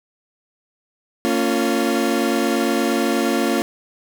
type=chord; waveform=30% pulse; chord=Bb minor; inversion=none; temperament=equal with one note detuned; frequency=228.7 / 277.2 / 349.2 Hz; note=Bb3 / Db4 / F4; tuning=-33 / 0 / 0 cents; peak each=-19 dBFS; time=1.25-3.62 s; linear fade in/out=0 ms; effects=none